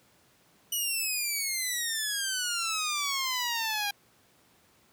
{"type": "exponential sweep", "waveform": "10% pulse", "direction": "down", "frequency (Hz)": [2960, 803], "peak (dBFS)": -20, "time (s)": [0.72, 3.91], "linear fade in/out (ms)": 5, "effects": ["pink hiss -63 dBFS RMS until 4.92 s", "high-pass 100 Hz 12 dB/octave"]}